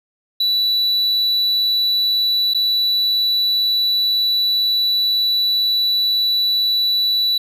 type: tone with dropouts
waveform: triangle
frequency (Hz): 3951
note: B7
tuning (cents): 0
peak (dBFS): -13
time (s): 0.4-7.38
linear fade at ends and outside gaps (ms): 5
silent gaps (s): 2.537-2.546
effects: none